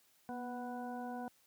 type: harmonic tone with a mistuned harmonic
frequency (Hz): 246.9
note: B3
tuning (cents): 0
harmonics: 1 / 2 / 3 / 4 / 6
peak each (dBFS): -43 / -49 / -44 / -52 / -54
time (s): 0.29-1.28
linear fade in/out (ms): 0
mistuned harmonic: 1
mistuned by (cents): -31
effects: white hiss -70 dBFS RMS until 1.46 s + high-pass 80 Hz 12 dB/octave

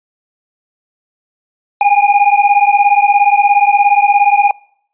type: beating tone pair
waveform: square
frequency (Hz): 806 / 823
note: G5 / G#5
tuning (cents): +48 / -16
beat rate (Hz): 17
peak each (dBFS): -11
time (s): 1.81-4.51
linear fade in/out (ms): 2
effects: noise-tail reverb RT60 0.7 s tail -26 dB re dry + resampled to 8000 Hz

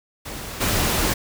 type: noise with level steps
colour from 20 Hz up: pink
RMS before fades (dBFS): -33 / -21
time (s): 0.25-1.14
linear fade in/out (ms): 10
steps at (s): 0.6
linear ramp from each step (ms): 20
effects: none

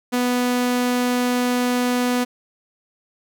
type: tone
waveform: sawtooth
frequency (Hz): 246.9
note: B3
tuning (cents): 0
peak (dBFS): -14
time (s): 0.12-2.25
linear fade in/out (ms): 20
effects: none

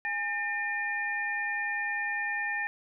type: tone cluster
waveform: sine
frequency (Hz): 824 / 1805 / 2412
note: G#5 / A6 / D7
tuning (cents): -14 / +44 / +46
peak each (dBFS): -37 / -30 / -37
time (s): 0.05-2.67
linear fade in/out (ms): 0
effects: none

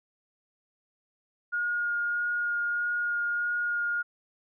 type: tone with vibrato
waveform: sine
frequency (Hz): 1428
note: F6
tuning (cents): +38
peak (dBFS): -26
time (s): 1.52-4.03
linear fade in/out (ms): 20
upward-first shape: sine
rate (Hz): 1.6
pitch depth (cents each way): 9
effects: none

